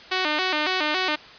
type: tone with vibrato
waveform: 5% pulse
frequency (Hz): 335.8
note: E4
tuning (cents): +32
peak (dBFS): -10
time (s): 0.11-1.16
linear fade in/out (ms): 10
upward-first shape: square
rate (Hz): 3.6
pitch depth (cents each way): 180
effects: white hiss -44 dBFS RMS until 1.38 s + resampled to 11025 Hz